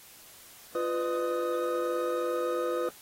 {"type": "tone cluster", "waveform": "triangle", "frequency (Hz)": [347.7, 500, 607, 1249], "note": ["F4", "B4", "D#5", "D#6"], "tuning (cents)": [-8, 21, -43, 6], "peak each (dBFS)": [-31, -28, -36, -34], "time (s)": [0.75, 2.89], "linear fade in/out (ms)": 2, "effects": ["white hiss -52 dBFS RMS until 3.01 s", "AAC 48 kbps"]}